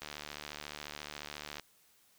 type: click train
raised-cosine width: 0.2 ms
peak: -24 dBFS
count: 118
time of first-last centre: 0.02-1.597 s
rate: 74.2 Hz
effects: white hiss -67 dBFS RMS until 2.18 s